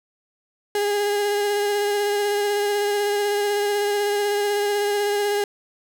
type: tone with vibrato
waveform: 35% pulse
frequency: 410 Hz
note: G#4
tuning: 22 cents flat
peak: -18 dBFS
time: 0.75-5.44 s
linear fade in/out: 2 ms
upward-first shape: sine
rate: 16 Hz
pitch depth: 20 cents each way
effects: none